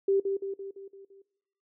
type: tone with echo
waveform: sine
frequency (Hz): 392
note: G4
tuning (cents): 0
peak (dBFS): -21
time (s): 0.08-0.2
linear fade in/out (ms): 5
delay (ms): 170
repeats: 6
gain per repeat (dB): -5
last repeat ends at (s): 1.22
effects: noise-tail reverb RT60 0.8 s tail -19 dB re dry